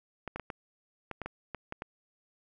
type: clicks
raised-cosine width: 0.5 ms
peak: -22 dBFS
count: 10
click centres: 0.277 / 0.36 / 0.397 / 0.502 / 1.113 / 1.217 / 1.26 / 1.547 / 1.724 / 1.821 s
effects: none